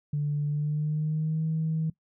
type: tone with pitch glide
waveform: sine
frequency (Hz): 146.83 to 159.2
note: D3 to D#3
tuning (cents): 0 to +40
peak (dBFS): -24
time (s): 0.13-1.9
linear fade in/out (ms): 5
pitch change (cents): +140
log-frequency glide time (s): 0.47-1.45
effects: noise-tail reverb RT60 0.1 s tail -20 dB re dry + tanh soft clip ceiling -20 dBFS